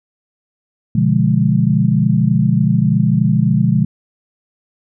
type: chord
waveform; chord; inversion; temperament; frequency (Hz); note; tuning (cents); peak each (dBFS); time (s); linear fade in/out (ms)
sine; B diminished seventh; none; equal; 123.47 / 146.83 / 174.61 / 207.7; B2 / D3 / F3 / Ab3; 0 / 0 / 0 / 0; -16; 0.95-3.85; 5
effects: none